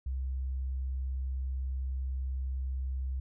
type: tone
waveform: sine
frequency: 65.41 Hz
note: C2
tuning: in tune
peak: -31 dBFS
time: 0.06-3.2 s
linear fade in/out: 5 ms
effects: none